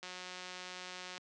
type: click train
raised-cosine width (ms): 0.2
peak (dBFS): -28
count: 210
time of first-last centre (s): 0.03-1.178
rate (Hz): 182
effects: high-pass 200 Hz 12 dB/octave + resampled to 22050 Hz